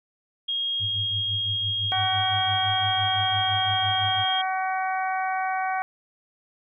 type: tone with pitch glide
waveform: sine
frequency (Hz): 3259 to 3238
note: G#7 to G#7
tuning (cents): -33 to -45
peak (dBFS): -24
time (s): 0.48-4.42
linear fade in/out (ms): 10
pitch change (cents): -12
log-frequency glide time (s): 1.77-3.98
type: tone with tremolo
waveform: sine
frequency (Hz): 102.1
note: G#2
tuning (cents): -29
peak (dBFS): -28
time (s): 0.79-4.25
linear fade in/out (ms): 50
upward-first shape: sine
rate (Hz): 5.9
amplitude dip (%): 85
type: harmonic tone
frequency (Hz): 377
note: F#4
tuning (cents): +32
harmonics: 2 / 3 / 4 / 5 / 6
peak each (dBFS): -25 / -33 / -32 / -37 / -36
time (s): 1.92-5.82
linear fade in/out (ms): 0
effects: none